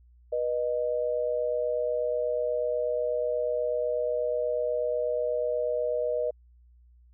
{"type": "tone pair together", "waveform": "sine", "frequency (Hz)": [486.8, 615], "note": ["B4", "D#5"], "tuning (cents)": [-25, -20], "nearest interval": "major third", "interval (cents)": 405, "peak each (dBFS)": -28, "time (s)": [0.32, 6.31], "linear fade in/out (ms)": 10, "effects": ["added 60 Hz sine -54 dBFS peak until 7.13 s"]}